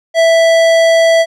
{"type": "tone with tanh clipping", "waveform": "sine", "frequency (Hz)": 659.3, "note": "E5", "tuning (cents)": 0, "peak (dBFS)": -8, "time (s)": [0.14, 1.26], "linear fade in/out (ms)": 50, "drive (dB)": 18, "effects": []}